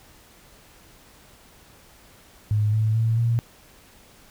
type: tone with pitch steps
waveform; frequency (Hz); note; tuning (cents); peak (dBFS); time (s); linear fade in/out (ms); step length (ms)
sine; 105.7 / 109.24 / 112.89 / 116.67; G#2 / A2 / A2 / A#2; +31 / -12 / +45 / +2; -18; 2.51-3.39; 0; 220
effects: pink hiss -52 dBFS RMS until 4.3 s